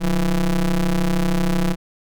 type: ring-modulated tone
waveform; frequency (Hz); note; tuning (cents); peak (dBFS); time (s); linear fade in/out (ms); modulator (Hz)
square; 82.41; E2; 0; -14; 0-1.76; 50; 98.9
effects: none